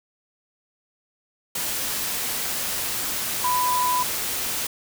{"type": "tone in noise", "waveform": "sine", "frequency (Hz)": 995, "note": "B5", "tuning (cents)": 13, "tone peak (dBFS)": -20, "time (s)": [3.44, 4.03], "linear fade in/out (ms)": 5, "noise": "white", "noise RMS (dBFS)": -27, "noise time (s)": [1.55, 4.67], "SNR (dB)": 4, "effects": []}